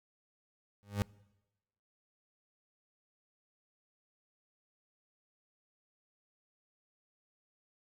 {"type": "tone with exponential growth", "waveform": "30% pulse", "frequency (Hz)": 101.7, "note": "G#2", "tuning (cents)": -36, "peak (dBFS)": -23, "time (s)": [0.83, 1.02], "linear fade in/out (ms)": 0, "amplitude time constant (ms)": 41, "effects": ["noise-tail reverb RT60 1.0 s tail -24 dB re dry"]}